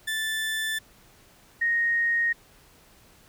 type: tone pair in turn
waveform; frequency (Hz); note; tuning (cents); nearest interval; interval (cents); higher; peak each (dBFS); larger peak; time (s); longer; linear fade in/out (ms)
30% pulse / sine; 1760 / 1864.7; A6 / A#6; 0 / 0; minor second; 100; second; -24 / -21; second; 0.07-0.79 / 1.61-2.33; neither; 10
effects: pink hiss -56 dBFS RMS until 3.28 s